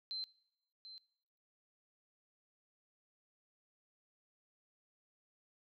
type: tone with echo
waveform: sine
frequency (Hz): 4101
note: C8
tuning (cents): -36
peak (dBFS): -39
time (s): 0.11-0.24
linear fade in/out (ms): 0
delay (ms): 740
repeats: 1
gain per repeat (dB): -11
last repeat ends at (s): 0.98
effects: noise-tail reverb RT60 0.9 s tail -23 dB re dry